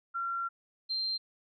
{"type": "tone pair in turn", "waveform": "sine", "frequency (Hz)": [1370, 4158], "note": ["F6", "C8"], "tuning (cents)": [-34, -12], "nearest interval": "octave + perfect fifth", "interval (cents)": 1922, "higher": "second", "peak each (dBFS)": [-31, -30], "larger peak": "second", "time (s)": [[0.14, 0.49], [0.89, 1.18]], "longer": "first", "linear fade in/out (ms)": 20, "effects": []}